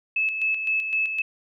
sine tone with tremolo, 2604 Hz, E7, 22 cents flat, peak -20 dBFS, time 0.16-1.22 s, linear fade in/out 5 ms, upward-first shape square, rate 3.9 Hz, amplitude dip 50%, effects none

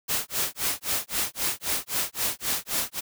white noise with tremolo, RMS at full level -25 dBFS, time 0.08-3.01 s, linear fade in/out 20 ms, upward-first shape sine, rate 3.8 Hz, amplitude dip 100%, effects none

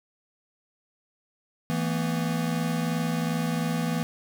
square chord, E suspended fourth, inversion none, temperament equal with one note detuned, 164.81 / 224 / 246.9 Hz, E3 / A3 / B3, 0 / +31 / 0 cents, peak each -28 / -32 / -32 dBFS, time 1.7-4.03 s, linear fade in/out 0 ms, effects none

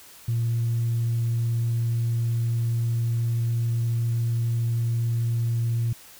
sine tone, 116.6 Hz, A#2, 1 cent sharp, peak -20 dBFS, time 0.28-5.93 s, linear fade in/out 5 ms, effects tanh soft clip ceiling -18 dBFS + white hiss -48 dBFS RMS until 6.19 s

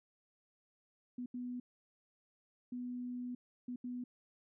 sine tone bursts at uneven times, 246.9 Hz, B3, in tune, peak -39 dBFS, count 5, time 1.18-1.26 / 1.34-1.6 / 2.72-3.35 / 3.68-3.76 / 3.84-4.04 s, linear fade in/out 5 ms, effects none

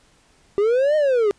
triangle linear two-way sweep, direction up then down, 392 to 622.3 to 392 Hz, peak -13 dBFS, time 0.58-1.31 s, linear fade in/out 0 ms, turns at 0.96 s, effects pink hiss -57 dBFS RMS until 1.38 s + resampled to 22050 Hz

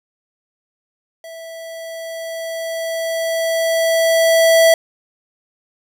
square tone with level ramp, 657 Hz, E5, 6 cents flat, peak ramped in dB -33 to -8 dBFS, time 1.24-4.74 s, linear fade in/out 2 ms, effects none

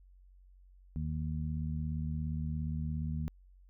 harmonic tone, 77.2 Hz, D#2, 13 cents flat, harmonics 1 / 2 / 3, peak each -36 / -36 / -41 dBFS, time 0.96-3.28 s, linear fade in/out 0 ms, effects added 46 Hz sine -56 dBFS peak until 3.69 s

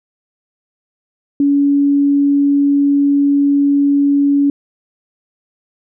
sine tone, 283.1 Hz, C#4, 37 cents sharp, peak -9 dBFS, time 1.4-4.5 s, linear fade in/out 2 ms, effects none

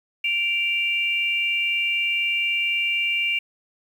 sine tone pair together, 2345 / 2789 Hz, D7 / F7, -3 / -3 cents, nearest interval minor third, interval 300 cents, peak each -23 dBFS, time 0.24-3.39 s, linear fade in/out 5 ms, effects 8-bit

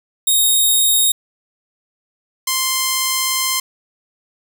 5% pulse tone pair in turn, 3728 / 1046.1 Hz, A#7 / C6, -1 / -1 cents, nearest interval octave + minor seventh, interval 2200 cents, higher first, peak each -4 dBFS, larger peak neither, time 0.27-1.12 / 2.47-3.6 s, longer second, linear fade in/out 5 ms, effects none

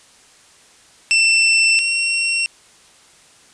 sawtooth tone pair in turn, 2682 / 2727 Hz, E7 / F7, +29 / -42 cents, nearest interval unison, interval 29 cents, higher second, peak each -8 / -13 dBFS, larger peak first, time 1.11-1.79 / 1.79-2.46 s, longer first, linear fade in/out 0 ms, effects white hiss -49 dBFS RMS until 3.53 s + resampled to 22050 Hz

